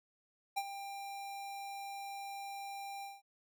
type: tone with ADSR envelope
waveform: square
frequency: 794 Hz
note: G5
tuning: 22 cents sharp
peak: -32 dBFS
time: 0.56-3.22 s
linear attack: 17 ms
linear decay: 48 ms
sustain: -11 dB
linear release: 190 ms
effects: none